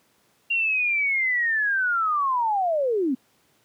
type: linear sweep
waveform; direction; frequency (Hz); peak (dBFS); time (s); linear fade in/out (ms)
sine; down; 2780 to 240.3; -20; 0.5-3.15; 10
effects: pink hiss -63 dBFS RMS until 3.64 s + high-pass 150 Hz 12 dB/octave